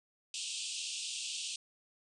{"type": "band-pass noise", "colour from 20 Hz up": "pink", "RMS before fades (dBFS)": -40, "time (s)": [0.34, 1.56], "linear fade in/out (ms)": 2, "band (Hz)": [2600, 9100], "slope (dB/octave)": 96, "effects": []}